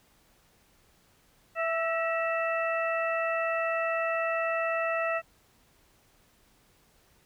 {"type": "harmonic tone with a mistuned harmonic", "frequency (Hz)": 661, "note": "E5", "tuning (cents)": 5, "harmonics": [1, 2, 3, 4], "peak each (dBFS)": [-29, -32, -34, -35], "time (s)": [1.55, 5.22], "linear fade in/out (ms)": 50, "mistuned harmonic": 3, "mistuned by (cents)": -53, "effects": ["pink hiss -64 dBFS RMS until 7.25 s"]}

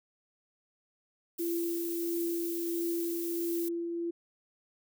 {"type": "noise", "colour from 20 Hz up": "violet", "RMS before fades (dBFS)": -40, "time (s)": [1.38, 3.69], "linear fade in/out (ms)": 10}
{"type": "tone with tremolo", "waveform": "sine", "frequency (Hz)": 340, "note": "F4", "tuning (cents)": -46, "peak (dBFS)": -29, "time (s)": [1.39, 4.11], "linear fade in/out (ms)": 10, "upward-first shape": "triangle", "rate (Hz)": 1.5, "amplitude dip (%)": 35}
{"effects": []}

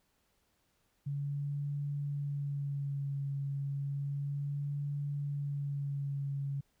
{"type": "tone with vibrato", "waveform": "sine", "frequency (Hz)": 141.5, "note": "C#3", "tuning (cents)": 36, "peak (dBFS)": -33, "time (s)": [1.06, 6.61], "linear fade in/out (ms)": 10, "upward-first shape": "sine", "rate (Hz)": 0.32, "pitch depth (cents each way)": 25, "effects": ["pink hiss -75 dBFS RMS until 6.8 s"]}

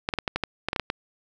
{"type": "clicks", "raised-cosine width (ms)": 0.3, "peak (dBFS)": -9, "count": 11, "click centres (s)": [0.089, 0.138, 0.187, 0.278, 0.36, 0.437, 0.686, 0.731, 0.762, 0.797, 0.901], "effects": []}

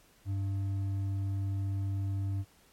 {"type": "tone with hard clipping", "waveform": "triangle", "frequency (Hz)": 98, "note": "G2", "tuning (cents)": 0, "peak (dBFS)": -31, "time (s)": [0.25, 2.45], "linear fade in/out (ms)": 50, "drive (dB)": 8, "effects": ["pink hiss -63 dBFS RMS until 2.72 s", "MP3 64 kbps"]}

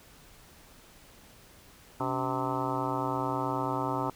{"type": "harmonic tone with a mistuned harmonic", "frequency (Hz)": 129.3, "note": "C3", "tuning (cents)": -20, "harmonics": [1, 2, 3, 4, 5, 6, 7, 8, 9, 10], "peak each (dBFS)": [-37, -35, -38, -40, -39, -39, -34, -38, -40, -39], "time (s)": [2, 4.1], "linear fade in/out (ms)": 2, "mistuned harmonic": 2, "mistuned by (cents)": 150, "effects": ["pink hiss -55 dBFS RMS until 4.15 s"]}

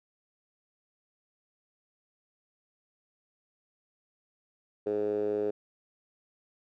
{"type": "tone with band-pass filter", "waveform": "10% pulse", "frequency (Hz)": 104.4, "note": "G#2", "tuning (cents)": 10, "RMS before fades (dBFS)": -30, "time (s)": [4.86, 5.51], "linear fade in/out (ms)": 10, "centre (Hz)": 430, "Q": 5, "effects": []}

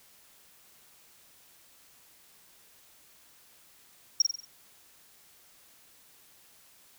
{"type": "tone with echo", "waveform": "triangle", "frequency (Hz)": 5588, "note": "F8", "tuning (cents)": 0, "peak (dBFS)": -14, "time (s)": [4.2, 4.22], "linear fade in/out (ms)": 5, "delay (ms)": 46, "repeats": 5, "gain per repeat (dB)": -6, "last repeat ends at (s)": 4.45, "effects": ["tanh soft clip ceiling -15 dBFS", "white hiss -59 dBFS RMS until 6.98 s"]}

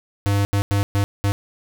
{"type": "tone bursts at uneven times", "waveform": "square", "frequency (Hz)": 100.5, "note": "G2", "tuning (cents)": 44, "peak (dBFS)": -17, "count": 5, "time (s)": [[0.26, 0.45], [0.53, 0.62], [0.71, 0.83], [0.95, 1.04], [1.24, 1.32]], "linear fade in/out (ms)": 0, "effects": []}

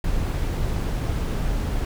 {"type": "noise", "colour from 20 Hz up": "brown", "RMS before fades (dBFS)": -24, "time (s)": [0.04, 1.85], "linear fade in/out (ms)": 2, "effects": []}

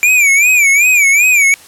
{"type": "tone with vibrato", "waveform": "square", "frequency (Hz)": 2349, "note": "D7", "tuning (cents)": 0, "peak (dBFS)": -7, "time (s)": [0.03, 1.54], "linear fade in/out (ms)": 0, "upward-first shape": "sine", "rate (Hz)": 2.6, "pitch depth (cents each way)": 130, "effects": ["white hiss -39 dBFS RMS until 1.67 s", "low-pass 12000 Hz 12 dB/octave"]}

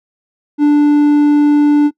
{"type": "tone", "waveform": "triangle", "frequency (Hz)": 293.7, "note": "D4", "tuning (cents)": 0, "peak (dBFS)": -4, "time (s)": [0.58, 1.91], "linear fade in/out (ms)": 50, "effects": ["noise-tail reverb RT60 0.1 s tail -22 dB re dry"]}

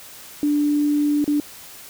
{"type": "tone with dropouts", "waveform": "sine", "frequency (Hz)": 293.7, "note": "D4", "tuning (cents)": 0, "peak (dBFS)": -16, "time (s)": [0.43, 1.4], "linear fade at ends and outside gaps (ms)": 1, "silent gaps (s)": [1.243, 1.278], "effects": ["white hiss -41 dBFS RMS until 1.89 s"]}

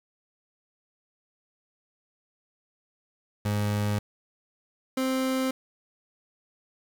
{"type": "tone pair in turn", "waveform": "30% pulse", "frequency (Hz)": [103.83, 261.6], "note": ["G#2", "C4"], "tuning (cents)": [0, 0], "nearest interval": "octave + major third", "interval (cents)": 1600, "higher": "second", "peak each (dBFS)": -22, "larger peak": "neither", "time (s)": [[3.45, 3.99], [4.97, 5.51]], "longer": "neither", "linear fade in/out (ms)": 5, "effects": ["8-bit"]}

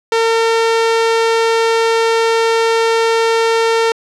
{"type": "tone", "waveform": "sawtooth", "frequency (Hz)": 454.7, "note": "A#4", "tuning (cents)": -43, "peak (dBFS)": -7, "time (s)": [0.12, 3.92], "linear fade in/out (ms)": 2, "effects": ["low-pass 6000 Hz 12 dB/octave"]}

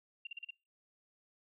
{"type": "tone bursts", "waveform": "sine", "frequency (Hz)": 2771, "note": "F7", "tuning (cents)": -14, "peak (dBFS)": -40, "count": 5, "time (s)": [0.25, 0.507], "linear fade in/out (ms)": 5, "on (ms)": 21, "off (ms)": 38, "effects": ["noise-tail reverb RT60 0.3 s tail -25 dB re dry"]}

